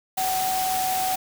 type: tone in noise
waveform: sine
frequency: 751 Hz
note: F#5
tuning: 26 cents sharp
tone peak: -23 dBFS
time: 0.17-1.16 s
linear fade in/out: 10 ms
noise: white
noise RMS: -29 dBFS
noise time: 0.17-1.16 s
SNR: +3 dB
effects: none